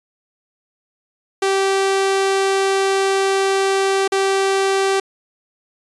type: tone with dropouts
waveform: sawtooth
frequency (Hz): 388.6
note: G4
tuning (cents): -15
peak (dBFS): -11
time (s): 1.42-5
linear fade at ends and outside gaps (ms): 5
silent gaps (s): 4.078-4.12
effects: resampled to 22050 Hz